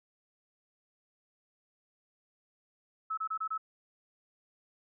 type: tone bursts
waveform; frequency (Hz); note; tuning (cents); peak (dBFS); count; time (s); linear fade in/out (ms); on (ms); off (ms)
sine; 1300; E6; -24; -31; 5; 3.1-3.579; 10; 75; 26
effects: none

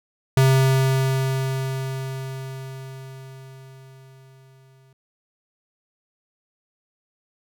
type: tone with exponential decay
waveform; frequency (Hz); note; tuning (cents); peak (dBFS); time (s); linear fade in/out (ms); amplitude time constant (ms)
square; 132.9; C3; +27; -13; 0.37-4.93; 2; 990
effects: none

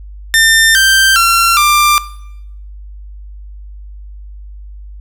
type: tone with pitch steps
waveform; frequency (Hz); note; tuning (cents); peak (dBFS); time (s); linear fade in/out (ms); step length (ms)
sawtooth; 1800 / 1567 / 1364.1 / 1187.6; A6 / G6 / F6 / D6; +39 / -1 / -41 / +19; -3; 0.34-1.98; 0; 410
effects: noise-tail reverb RT60 0.8 s tail -19 dB re dry + added 50 Hz sine -28 dBFS peak until 5 s

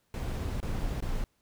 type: noise with dropouts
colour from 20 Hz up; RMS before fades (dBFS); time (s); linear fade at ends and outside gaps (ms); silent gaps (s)
brown; -32; 0.14-1.24; 1; 0.603-0.628 / 1.005-1.024
effects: pink hiss -73 dBFS RMS until 1.41 s

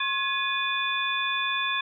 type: tone cluster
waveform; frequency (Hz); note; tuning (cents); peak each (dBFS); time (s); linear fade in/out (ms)
sine; 1077 / 1688 / 2475 / 3484; C6 / G#6 / D#7 / A7; +50 / +28 / -10 / -18; -30; 0-1.81; 5
effects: none

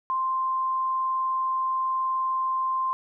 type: tone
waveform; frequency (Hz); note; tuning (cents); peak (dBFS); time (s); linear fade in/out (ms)
sine; 1046.5; C6; 0; -23; 0.1-2.93; 0
effects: none

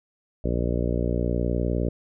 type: harmonic tone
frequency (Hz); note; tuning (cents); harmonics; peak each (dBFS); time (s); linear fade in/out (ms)
59.6; A#1; +39; 1 / 2 / 3 / 4 / 5 / 6 / 7 / 8 / 9 / 10; -26 / -29 / -31 / -32 / -33 / -34 / -34 / -35 / -36 / -36; 0.44-1.89; 5
effects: none

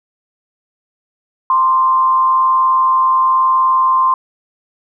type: tone with frequency modulation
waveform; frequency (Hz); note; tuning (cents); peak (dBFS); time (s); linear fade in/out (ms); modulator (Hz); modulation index
sine; 1046.5; C6; 0; -9; 1.5-4.14; 2; 137; 0.32
effects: none

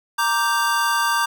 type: chord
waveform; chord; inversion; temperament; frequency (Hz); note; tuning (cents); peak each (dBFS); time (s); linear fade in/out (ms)
square; G minor; first; equal; 932.3 / 1174.7 / 1568; Bb5 / D6 / G6; 0 / 0 / 0; -23; 0.18-1.26; 10
effects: none

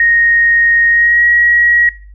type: tone with pitch glide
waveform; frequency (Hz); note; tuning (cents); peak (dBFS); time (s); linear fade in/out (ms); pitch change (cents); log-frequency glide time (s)
sine; 1864.7 to 1905; A#6 to A#6; 0 to +37; -7; 0-1.89; 2; +37; 0.89-1.25
effects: noise-tail reverb RT60 0.4 s tail -20 dB re dry + added 50 Hz sine -33 dBFS peak until 2.14 s

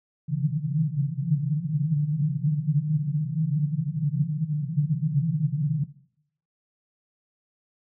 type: band-pass noise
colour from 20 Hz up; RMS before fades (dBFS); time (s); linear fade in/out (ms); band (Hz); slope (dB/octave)
pink; -25; 0.28-5.84; 5; 140 to 160; 96
effects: noise-tail reverb RT60 0.7 s tail -17 dB re dry

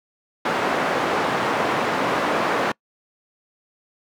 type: band-pass noise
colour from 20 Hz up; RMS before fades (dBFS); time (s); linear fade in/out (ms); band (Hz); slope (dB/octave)
white; -22; 0.45-2.72; 5; 210 to 1200; 12
effects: noise-tail reverb RT60 0.1 s tail -26 dB re dry

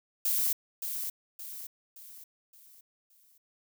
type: noise with echo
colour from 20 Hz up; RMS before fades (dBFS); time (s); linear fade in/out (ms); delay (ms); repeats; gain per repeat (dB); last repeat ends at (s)
violet; -28; 0.25-0.53; 5; 570; 5; -7; 3.38
effects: none

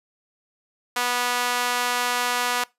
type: tone with high-pass filter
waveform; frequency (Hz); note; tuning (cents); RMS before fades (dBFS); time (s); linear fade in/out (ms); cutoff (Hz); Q
sawtooth; 245; B3; -14; -24; 0.96-2.64; 5; 1000; 1
effects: noise-tail reverb RT60 0.2 s tail -22 dB re dry + resampled to 32000 Hz

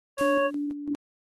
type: harmonic tone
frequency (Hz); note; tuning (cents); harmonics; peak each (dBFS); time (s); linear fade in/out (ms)
554.4; C#5; 0; 1 / 2 / 3 / 5; -22 / -28 / -32 / -36; 0.17-0.51; 50
type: noise with exponential decay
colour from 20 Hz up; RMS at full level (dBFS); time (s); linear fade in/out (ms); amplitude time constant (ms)
white; -39; 0.18-0.74; 1; 120
type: tone with tremolo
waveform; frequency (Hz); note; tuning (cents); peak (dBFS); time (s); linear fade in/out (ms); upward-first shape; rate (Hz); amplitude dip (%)
sine; 290.2; D4; -21; -26; 0.21-0.95; 0; square; 3; 55
effects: AAC 32 kbps

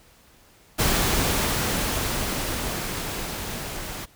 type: noise with level ramp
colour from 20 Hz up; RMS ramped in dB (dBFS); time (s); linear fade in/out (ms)
pink; -21 to -34; 0.78-4.06; 20
effects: pink hiss -55 dBFS RMS until 4.15 s

